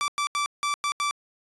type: tone bursts at uneven times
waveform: sawtooth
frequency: 1164 Hz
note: D6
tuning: 16 cents flat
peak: -20 dBFS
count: 6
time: 0.01-0.08 / 0.18-0.27 / 0.35-0.46 / 0.63-0.74 / 0.84-0.92 / 1-1.11 s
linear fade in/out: 0 ms
effects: resampled to 22050 Hz